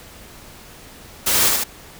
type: noise with echo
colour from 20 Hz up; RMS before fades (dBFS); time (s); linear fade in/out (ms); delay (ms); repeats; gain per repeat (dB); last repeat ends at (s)
white; -18; 1.26-1.49; 10; 75; 2; -2; 1.64
effects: pink hiss -42 dBFS RMS until 1.99 s